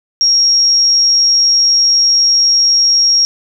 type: tone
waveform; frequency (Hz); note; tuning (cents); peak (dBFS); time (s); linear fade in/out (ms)
sine; 5588; F8; 0; -7; 0.21-3.25; 0
effects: none